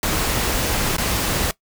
pink noise with dropouts, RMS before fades -21 dBFS, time 0.03-1.51 s, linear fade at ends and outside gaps 1 ms, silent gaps 0.966-0.982 s, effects noise-tail reverb RT60 0.1 s tail -19 dB re dry

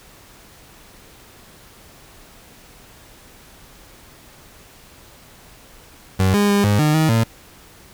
30% pulse tone with pitch steps, 94.6 / 204.3 / 202.3 / 103 / 151.8 / 157.6 / 113.7 Hz, F#2 / G#3 / G#3 / G#2 / D#3 / D#3 / A#2, +39 / -28 / -45 / -14 / -42 / +23 / -43 cents, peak -11 dBFS, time 6.19-7.24 s, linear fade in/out 10 ms, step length 150 ms, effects pink hiss -46 dBFS RMS until 7.93 s

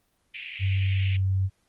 pink band-pass noise, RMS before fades -38 dBFS, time 0.34-1.17 s, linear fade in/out 5 ms, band 2200 to 2900 Hz, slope 48 dB/octave
sine tone with pitch glide, 96.2 to 95.43 Hz, G2 to G2, -32 to -46 cents, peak -21 dBFS, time 0.59-1.5 s, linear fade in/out 50 ms, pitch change -14 cents, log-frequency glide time 1.01-1.21 s
effects pink hiss -70 dBFS RMS until 1.68 s + Opus 24 kbps

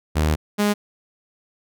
sawtooth tone pair in turn, 77.2 / 206.7 Hz, D#2 / G#3, -13 / -8 cents, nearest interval octave + perfect fourth, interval 1705 cents, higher second, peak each -13 dBFS, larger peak neither, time 0.15-0.36 / 0.58-0.74 s, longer first, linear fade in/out 20 ms, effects none

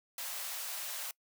white high-pass noise, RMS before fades -40 dBFS, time 0.18-1.11 s, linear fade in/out 2 ms, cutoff 540 Hz, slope 48 dB/octave, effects noise-tail reverb RT60 0.1 s tail -24 dB re dry

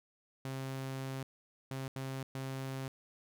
sawtooth tone bursts at uneven times, 133.4 Hz, C3, 34 cents sharp, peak -34 dBFS, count 4, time 0.45-1.23 / 1.71-1.88 / 1.96-2.23 / 2.35-2.88 s, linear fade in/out 2 ms, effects none

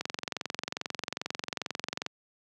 click train, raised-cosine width 0.2 ms, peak -14 dBFS, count 47, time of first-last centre 0.01-2.064 s, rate 22.4 Hz, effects high-pass 150 Hz 12 dB/octave

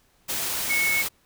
sine tone in noise, 2200 Hz, C#7, 14 cents flat, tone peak -21 dBFS, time 0.69-1.03 s, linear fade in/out 20 ms, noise white, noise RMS -28 dBFS, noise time 0.28-1.09 s, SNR +4 dB, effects pink hiss -63 dBFS RMS until 1.25 s

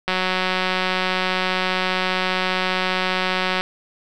click train, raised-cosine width 0.3 ms, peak -5 dBFS, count 654, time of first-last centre 0.08-3.61 s, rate 185 Hz, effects none

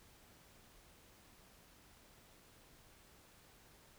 silence, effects pink hiss -64 dBFS RMS until 3.98 s

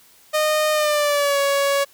sawtooth tone with pitch glide, 614 to 559.8 Hz, D#5 to C#5, -23 to +17 cents, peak -13 dBFS, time 0.33-1.85 s, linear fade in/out 20 ms, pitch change -160 cents, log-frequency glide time 0.72-1.39 s, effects white hiss -52 dBFS RMS until 1.93 s

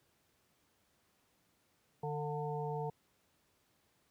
harmonic tone with a mistuned harmonic, 149.8 Hz, D3, 35 cents sharp, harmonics 1 / 3 / 5 / 6, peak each -39 / -40 / -44 / -43 dBFS, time 2.03-2.9 s, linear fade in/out 5 ms, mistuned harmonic 5, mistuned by -54 cents, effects pink hiss -74 dBFS RMS until 4.1 s + high-pass 80 Hz 12 dB/octave

